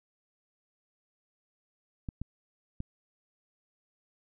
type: clicks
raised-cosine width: 5 ms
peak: -23 dBFS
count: 3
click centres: 2.088 / 2.216 / 2.804 s
effects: none